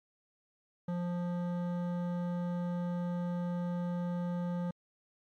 sine tone with hard clipping, 175.6 Hz, F3, 10 cents sharp, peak -34 dBFS, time 0.88-4.71 s, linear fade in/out 5 ms, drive 13 dB, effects MP3 64 kbps

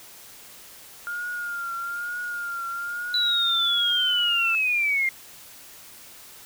sine tone with vibrato, 1409 Hz, F6, 15 cents sharp, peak -28 dBFS, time 1.07-4.55 s, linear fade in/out 0 ms, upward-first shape triangle, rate 1.1 Hz, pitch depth 52 cents each way
sine linear sweep, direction down, 3973 to 2093 Hz, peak -20 dBFS, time 3.14-5.09 s, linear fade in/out 2 ms
effects white hiss -46 dBFS RMS until 6.45 s

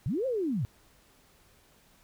sine linear two-way sweep, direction up then down, 97.5 to 548 to 97.5 Hz, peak -27 dBFS, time 0.06-0.65 s, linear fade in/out 0 ms, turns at 0.26 s, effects pink hiss -62 dBFS RMS until 2.03 s

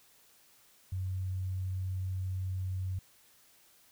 sine tone, 93.4 Hz, F#2, 17 cents sharp, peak -32 dBFS, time 0.92-2.99 s, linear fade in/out 5 ms, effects white hiss -63 dBFS RMS until 3.91 s

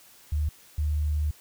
sine tone pair in turn, 75.1 / 75.1 Hz, D2 / D2, +39 / +39 cents, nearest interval unison, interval 0 cents, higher neither, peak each -23 dBFS, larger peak neither, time 0.32-0.49 / 0.78-1.31 s, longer second, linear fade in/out 5 ms, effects white hiss -54 dBFS RMS until 1.4 s

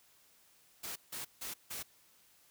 white noise bursts, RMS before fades -42 dBFS, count 4, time 0.83-1.83 s, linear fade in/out 10 ms, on 130 ms, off 160 ms, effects white hiss -66 dBFS RMS until 2.5 s

